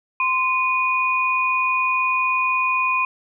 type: tone pair together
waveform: sine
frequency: 1036.8 / 2466 Hz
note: C6 / D#7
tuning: -16 / -16 cents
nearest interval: octave + minor third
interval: 1500 cents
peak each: -20 dBFS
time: 0.2-3.05 s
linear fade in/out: 2 ms
effects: none